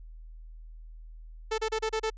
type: tone bursts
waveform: sawtooth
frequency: 440 Hz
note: A4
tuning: in tune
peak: -23 dBFS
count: 6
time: 1.51-2.102 s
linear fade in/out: 10 ms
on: 72 ms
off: 32 ms
effects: added 40 Hz sine -43 dBFS peak until 2.17 s + resampled to 16000 Hz